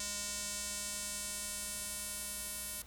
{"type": "tone with band-pass filter sweep", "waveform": "square", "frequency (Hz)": 205.2, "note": "G#3", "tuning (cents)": -21, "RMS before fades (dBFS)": -41, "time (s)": [0, 2.82], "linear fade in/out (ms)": 2, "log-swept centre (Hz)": [7200, 11000], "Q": 1.8, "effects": ["added 60 Hz sine -56 dBFS peak until 2.86 s", "pink hiss -58 dBFS RMS until 2.86 s"]}